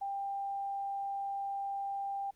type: tone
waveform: sine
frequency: 793 Hz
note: G5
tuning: 20 cents sharp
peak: -34 dBFS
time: 0.01-2.31 s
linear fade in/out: 10 ms
effects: pink hiss -72 dBFS RMS until 2.35 s